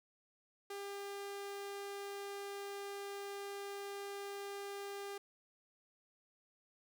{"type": "tone", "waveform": "sawtooth", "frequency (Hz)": 400.2, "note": "G4", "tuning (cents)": 36, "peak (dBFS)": -39, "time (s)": [0.7, 5.18], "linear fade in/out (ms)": 5, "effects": []}